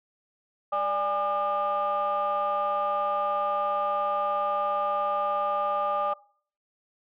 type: tone cluster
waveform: sine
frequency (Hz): 589 / 819 / 1206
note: D5 / G#5 / D6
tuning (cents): +5 / -24 / +46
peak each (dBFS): -28 / -28 / -26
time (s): 0.72-6.14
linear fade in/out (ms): 10
effects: noise-tail reverb RT60 0.5 s tail -22 dB re dry + tanh soft clip ceiling -19 dBFS